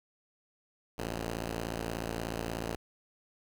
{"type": "tone pair together", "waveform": "5% pulse", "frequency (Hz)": [56.63, 89.9], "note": ["A#1", "F#2"], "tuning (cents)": [-49, -49], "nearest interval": "minor sixth", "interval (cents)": 800, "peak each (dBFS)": [-24, -30], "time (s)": [0.98, 2.76], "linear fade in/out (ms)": 5, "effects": []}